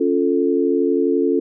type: chord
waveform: sine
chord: Db augmented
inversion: none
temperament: equal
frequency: 277.2 / 349.2 / 440 Hz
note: Db4 / F4 / A4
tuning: 0 / 0 / 0 cents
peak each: -19 dBFS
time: 0-1.4 s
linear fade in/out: 10 ms
effects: none